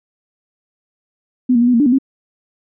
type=tone with pitch steps; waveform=sine; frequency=251.7 / 234.7 / 241.3 / 249 / 231.3 / 292.6 / 243.2 / 268.7 Hz; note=B3 / A#3 / B3 / B3 / A#3 / D4 / B3 / C4; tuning=+33 / +12 / -40 / +14 / -13 / -6 / -26 / +46 cents; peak=-9 dBFS; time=1.49-1.986 s; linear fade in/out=10 ms; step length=62 ms; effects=none